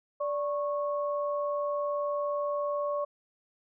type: tone pair together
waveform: sine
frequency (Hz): 583 / 1100.6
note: D5 / C#6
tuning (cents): -13 / -13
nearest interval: major seventh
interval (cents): 1100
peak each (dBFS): -29 / -34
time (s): 0.2-3.05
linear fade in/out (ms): 10
effects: none